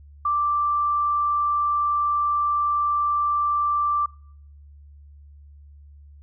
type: tone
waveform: sine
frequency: 1174.7 Hz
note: D6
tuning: in tune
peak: -19 dBFS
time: 0.25-4.06 s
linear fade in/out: 5 ms
effects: noise-tail reverb RT60 0.7 s tail -26 dB re dry + added 72 Hz sine -44 dBFS peak until 6.22 s